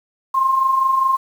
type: tone pair together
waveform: sine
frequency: 1038.1 / 1063 Hz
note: C6 / C6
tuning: -14 / +27 cents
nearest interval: unison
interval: 41 cents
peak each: -23 / -14 dBFS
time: 0.34-1.17 s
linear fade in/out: 10 ms
effects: 7-bit